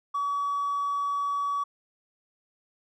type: tone with hard clipping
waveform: sine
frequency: 1137 Hz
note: C#6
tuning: 44 cents sharp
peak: -26 dBFS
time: 0.14-1.64 s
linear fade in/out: 10 ms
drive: 1 dB
effects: none